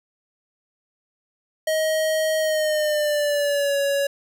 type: tone with pitch glide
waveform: square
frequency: 630 to 561.3 Hz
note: D#5 to C#5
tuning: +21 to +22 cents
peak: -20 dBFS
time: 1.67-4.07 s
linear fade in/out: 5 ms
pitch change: -199 cents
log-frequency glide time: 2.39-3.77 s
effects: none